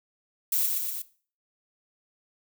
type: noise with echo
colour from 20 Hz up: violet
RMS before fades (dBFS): -25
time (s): 0.52-0.66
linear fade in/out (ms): 5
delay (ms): 120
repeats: 3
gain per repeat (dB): -3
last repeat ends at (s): 1.02
effects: noise-tail reverb RT60 0.4 s tail -17 dB re dry